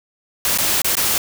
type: noise with dropouts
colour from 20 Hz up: white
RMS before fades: -18 dBFS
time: 0.45-1.18 s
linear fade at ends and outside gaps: 1 ms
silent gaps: 0.576-0.585 / 0.818-0.845 / 0.953-0.969 s
effects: none